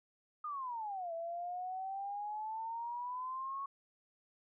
sine exponential two-way sweep, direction down then up, 1244.5 to 659.3 to 1112 Hz, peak -38 dBFS, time 0.44-3.66 s, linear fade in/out 5 ms, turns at 1.13 s, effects none

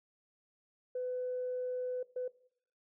sine tone bursts at uneven times, 502 Hz, B4, 28 cents sharp, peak -33 dBFS, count 2, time 0.95-2.03 / 2.16-2.28 s, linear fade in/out 5 ms, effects noise-tail reverb RT60 0.6 s tail -19 dB re dry + tanh soft clip ceiling -29 dBFS

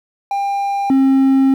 triangle tone pair in turn, 798 / 268.2 Hz, G5 / C4, +31 / +43 cents, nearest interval octave + perfect fifth, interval 1888 cents, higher first, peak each -14 / -7 dBFS, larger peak second, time 0.31-0.9 / 0.9-1.54 s, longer second, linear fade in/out 2 ms, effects 8-bit

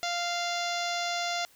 harmonic tone, 696 Hz, F5, 6 cents flat, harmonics 1 / 2 / 3 / 4 / 5 / 6 / 7 / 8 / 9 / 10, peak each -32 / -37 / -37 / -41 / -38 / -40 / -40 / -42 / -45 / -44 dBFS, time 0.03-1.45 s, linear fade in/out 0 ms, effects white hiss -60 dBFS RMS until 1.55 s

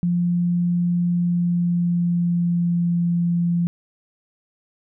sine tone with pitch glide, 174.61 to 172.21 Hz, F3 to F3, 0 to -24 cents, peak -17 dBFS, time 0.03-3.67 s, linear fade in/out 0 ms, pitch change -24 cents, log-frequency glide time 1.08-3.02 s, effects none

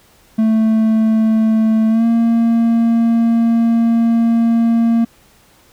triangle tone with pitch glide, 220.7 to 230.5 Hz, A3 to A#3, +5 to -19 cents, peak -8 dBFS, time 0.38-5.05 s, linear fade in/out 10 ms, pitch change +76 cents, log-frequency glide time 1.89-2.05 s, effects pink hiss -50 dBFS RMS until 5.72 s

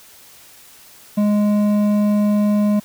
sine tone with hard clipping, 207.7 Hz, G#3, in tune, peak -15 dBFS, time 1.17-2.8 s, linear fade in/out 10 ms, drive 8 dB, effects white hiss -45 dBFS RMS until 2.84 s

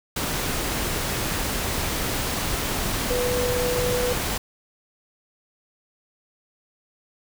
sine tone in noise, 493.4 Hz, B4, 2 cents flat, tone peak -23 dBFS, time 3.1-4.13 s, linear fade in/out 5 ms, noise pink, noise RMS -26 dBFS, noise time 0.16-4.38 s, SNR 0 dB, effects none

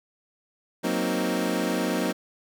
25% pulse chord, C half-diminished seventh, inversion second, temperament equal, 185 / 233.1 / 261.6 / 311.1 Hz, Gb3 / Bb3 / C4 / Eb4, 0 / 0 / 0 / 0 cents, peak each -26 dBFS, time 0.83-2.13 s, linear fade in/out 20 ms, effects none

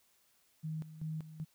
sine tone with tremolo, 157.2 Hz, D#3, 18 cents sharp, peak -36 dBFS, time 0.63-1.45 s, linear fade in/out 20 ms, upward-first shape square, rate 2.6 Hz, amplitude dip 75%, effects white hiss -71 dBFS RMS until 1.54 s

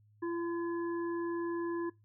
harmonic tone, 340 Hz, F4, 46 cents flat, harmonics 1 / 3 / 5, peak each -33 / -43 / -47 dBFS, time 0.22-1.9 s, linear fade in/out 10 ms, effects noise-tail reverb RT60 0.2 s tail -22 dB re dry + added 105 Hz sine -62 dBFS peak until 2.04 s

